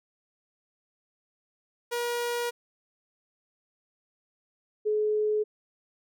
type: tone pair in turn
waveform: sawtooth / sine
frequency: 478.4 / 425.4 Hz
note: A#4 / G#4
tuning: +45 / +42 cents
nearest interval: major second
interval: 203 cents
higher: first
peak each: -24 / -23 dBFS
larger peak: second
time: 1.91-2.51 / 4.85-5.44 s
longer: first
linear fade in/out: 20 ms
effects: none